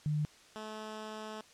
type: tone pair in turn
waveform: sine / 10% pulse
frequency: 150.6 / 216.1 Hz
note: D3 / A3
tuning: +44 / -31 cents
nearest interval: tritone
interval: 625 cents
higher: second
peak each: -29 / -33 dBFS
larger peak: first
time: 0.06-0.25 / 0.56-1.41 s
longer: second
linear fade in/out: 0 ms
effects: white hiss -59 dBFS RMS until 1.53 s + low-pass 7000 Hz 12 dB/octave